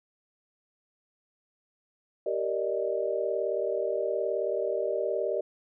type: chord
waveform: sine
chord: Eb major seventh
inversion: first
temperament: just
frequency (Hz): 388.9 / 466.7 / 583.4 / 622.3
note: G4 / Bb4 / D5 / Eb5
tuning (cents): -14 / +2 / -12 / 0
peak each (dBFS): -32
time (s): 2.26-5.41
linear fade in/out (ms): 5
effects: none